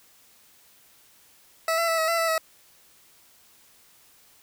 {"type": "tone with pitch steps", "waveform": "20% pulse", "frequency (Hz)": [652, 671, 656, 641, 671, 659, 644], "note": ["E5", "E5", "E5", "E5", "E5", "E5", "E5"], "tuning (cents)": [-19, 31, -9, -49, 31, -1, -41], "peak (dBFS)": -17, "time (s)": [1.68, 2.38], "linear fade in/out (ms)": 2, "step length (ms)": 100, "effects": ["white hiss -57 dBFS RMS until 4.42 s"]}